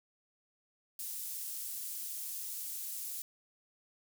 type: high-pass noise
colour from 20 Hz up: pink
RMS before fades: -41 dBFS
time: 0.99-3.22 s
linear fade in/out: 2 ms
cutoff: 10000 Hz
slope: 12 dB/octave
effects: none